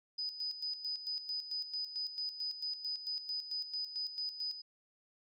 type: tone with tremolo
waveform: sine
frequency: 4988 Hz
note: D#8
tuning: 3 cents sharp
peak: -35 dBFS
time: 0.18-4.62 s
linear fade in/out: 10 ms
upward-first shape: square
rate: 4.5 Hz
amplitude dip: 65%
effects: none